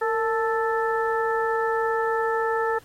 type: harmonic tone with a mistuned harmonic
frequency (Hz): 440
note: A4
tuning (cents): 0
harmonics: 1 / 2 / 3 / 4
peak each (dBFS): -24 / -27 / -29 / -30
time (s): 0.01-2.79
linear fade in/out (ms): 10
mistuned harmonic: 1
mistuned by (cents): +65
effects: pink hiss -54 dBFS RMS until 2.84 s + AAC 48 kbps